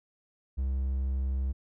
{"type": "tone", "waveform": "triangle", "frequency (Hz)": 66.2, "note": "C2", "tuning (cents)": 21, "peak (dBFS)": -25, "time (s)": [0.57, 1.53], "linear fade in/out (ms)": 20, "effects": []}